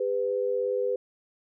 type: tone pair together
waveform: sine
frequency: 402.8 / 499.9 Hz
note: G4 / B4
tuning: +47 / +21 cents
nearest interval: major third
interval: 374 cents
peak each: -29 / -26 dBFS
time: 0-0.96 s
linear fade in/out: 5 ms
effects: none